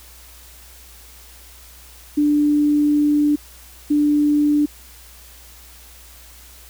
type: tone bursts at uneven times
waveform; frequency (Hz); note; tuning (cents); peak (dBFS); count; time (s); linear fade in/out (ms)
sine; 294.9; D4; +7; -13; 2; 2.17-3.36 / 3.9-4.66; 10
effects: added 60 Hz sine -45 dBFS peak until 6.69 s + white hiss -45 dBFS RMS until 6.69 s